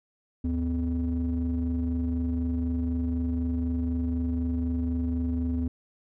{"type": "ring-modulated tone", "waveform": "triangle", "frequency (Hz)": 88, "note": "F2", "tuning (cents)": 14, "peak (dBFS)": -20, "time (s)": [0.44, 5.68], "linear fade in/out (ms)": 5, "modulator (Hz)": 164, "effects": []}